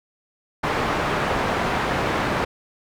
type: low-pass noise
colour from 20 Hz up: white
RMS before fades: -23 dBFS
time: 0.63-2.45 s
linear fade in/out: 10 ms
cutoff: 1300 Hz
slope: 12 dB/octave
effects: none